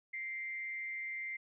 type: tone with frequency modulation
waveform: sine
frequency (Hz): 2093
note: C7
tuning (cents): 0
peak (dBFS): -38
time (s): 0.13-1.37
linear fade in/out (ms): 10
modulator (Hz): 197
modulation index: 0.3
effects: none